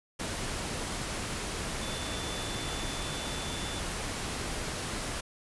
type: tone in noise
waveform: sine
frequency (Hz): 3505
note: A7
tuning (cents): -7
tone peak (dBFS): -42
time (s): 1.81-3.8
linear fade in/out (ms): 10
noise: pink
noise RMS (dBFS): -35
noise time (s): 0.19-5.21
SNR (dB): -10
effects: resampled to 24000 Hz